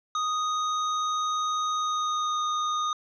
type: tone with pitch glide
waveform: square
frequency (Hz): 1244.5 to 1231.6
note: D#6 to D#6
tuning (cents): 0 to -18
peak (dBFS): -26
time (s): 0.15-2.93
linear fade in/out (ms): 2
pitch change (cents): -18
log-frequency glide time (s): 1.76-2.43
effects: resampled to 16000 Hz